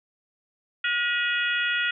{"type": "harmonic tone with a mistuned harmonic", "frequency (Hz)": 478.7, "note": "A#4", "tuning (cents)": 46, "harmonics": [3, 4, 5, 6, 7], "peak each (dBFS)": [-26, -28, -30, -32, -33], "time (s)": [0.84, 1.91], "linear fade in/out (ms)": 5, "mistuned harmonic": 5, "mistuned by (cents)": 78, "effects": []}